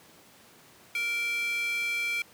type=tone with high-pass filter; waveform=square; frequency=468.1 Hz; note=A#4; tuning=7 cents sharp; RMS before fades=-30 dBFS; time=0.95-2.22 s; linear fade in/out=2 ms; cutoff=2200 Hz; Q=7.9; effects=pink hiss -55 dBFS RMS until 2.33 s + high-pass 150 Hz 12 dB/octave